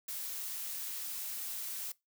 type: noise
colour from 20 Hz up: blue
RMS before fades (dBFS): -40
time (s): 0.08-1.92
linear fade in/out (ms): 5
effects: noise-tail reverb RT60 0.2 s tail -22 dB re dry